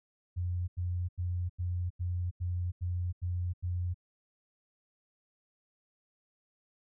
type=tone bursts; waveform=sine; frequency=88.8 Hz; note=F2; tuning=29 cents sharp; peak=-30 dBFS; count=9; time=0.36-3.944 s; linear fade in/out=20 ms; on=320 ms; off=88 ms; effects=none